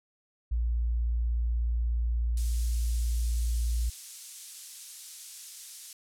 sine tone, 58.27 Hz, A#1, in tune, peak -25 dBFS, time 0.51-3.9 s, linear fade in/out 10 ms
pink high-pass noise, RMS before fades -43 dBFS, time 2.37-5.93 s, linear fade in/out 2 ms, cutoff 6400 Hz, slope 12 dB/octave
effects low-pass 11000 Hz 12 dB/octave

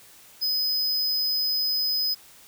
square tone, 5030 Hz, D#8, 18 cents sharp, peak -23 dBFS, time 0.41-2.15 s, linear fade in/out 20 ms, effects white hiss -51 dBFS RMS until 2.47 s

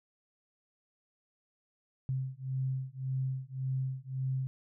sine beating tone pair, 130.81 / 132.61 Hz, C3 / C3, 0 / +24 cents, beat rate 1.8 Hz, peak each -35 / -35 dBFS, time 2.09-4.47 s, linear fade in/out 0 ms, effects none

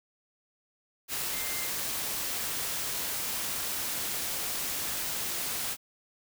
sine tone in noise, 2093 Hz, C7, in tune, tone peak -41 dBFS, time 1.31-1.71 s, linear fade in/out 50 ms, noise white, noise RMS -33 dBFS, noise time 1.08-5.77 s, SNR -11 dB, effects none

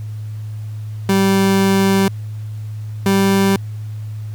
30% pulse tone pair in turn, 194.3 / 195.35 Hz, G3 / G3, -15 / -6 cents, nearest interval unison, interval 9 cents, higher second, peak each -9 / -9 dBFS, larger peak neither, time 1.09-2.08 / 3.06-3.56 s, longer first, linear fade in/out 2 ms, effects added 107 Hz sine -24 dBFS peak until 4.34 s + pink hiss -49 dBFS RMS until 4.34 s

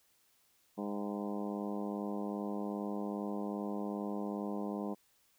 harmonic tone with a mistuned harmonic, 102.5 Hz, G#2, 22 cents flat, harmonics 2 / 3 / 4 / 5 / 6 / 7 / 8 / 9 / 10, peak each -38 / -42 / -44 / -46 / -48 / -49 / -50 / -51 / -52 dBFS, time 0.77-4.95 s, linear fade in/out 20 ms, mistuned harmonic 8, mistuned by -41 cents, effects white hiss -71 dBFS RMS until 5.38 s

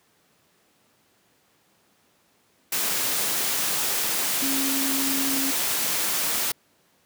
sine tone in noise, 271.8 Hz, C#4, 34 cents flat, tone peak -27 dBFS, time 4.42-5.51 s, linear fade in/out 5 ms, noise white, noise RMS -25 dBFS, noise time 2.72-6.52 s, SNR -5 dB, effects pink hiss -63 dBFS RMS until 7.05 s + high-pass 150 Hz 12 dB/octave

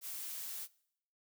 blue noise, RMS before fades -43 dBFS, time 0.01-0.68 s, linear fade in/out 50 ms, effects noise-tail reverb RT60 0.7 s tail -22 dB re dry

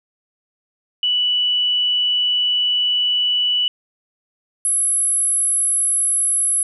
sine tone pair in turn, 2960 / 10845 Hz, F#7 / E9, 0 / +48 cents, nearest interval octave + minor seventh, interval 2248 cents, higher second, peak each -15 dBFS, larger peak neither, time 1.03-3.68 / 4.65-6.63 s, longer first, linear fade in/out 2 ms, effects none

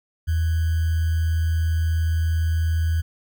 sine tone with sample-and-hold, 81.4 Hz, E2, 21 cents flat, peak -18 dBFS, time 0.27-3.02 s, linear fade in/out 20 ms, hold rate 1575 Hz, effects none

